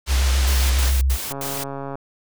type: low-pass noise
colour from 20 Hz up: white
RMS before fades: -28 dBFS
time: 0.06-0.93 s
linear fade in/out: 50 ms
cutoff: 6300 Hz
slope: 12 dB/octave
type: tone with vibrato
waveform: sine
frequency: 65.41 Hz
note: C2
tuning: in tune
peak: -15 dBFS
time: 0.07-1.18 s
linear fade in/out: 50 ms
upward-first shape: triangle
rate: 7.3 Hz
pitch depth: 62 cents each way
type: noise bursts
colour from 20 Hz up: white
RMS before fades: -29 dBFS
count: 4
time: 0.47-1.639 s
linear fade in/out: 5 ms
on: 230 ms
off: 83 ms
type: click train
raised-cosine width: 1 ms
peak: -17 dBFS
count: 90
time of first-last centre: 1.31-1.955 s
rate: 138 Hz
effects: none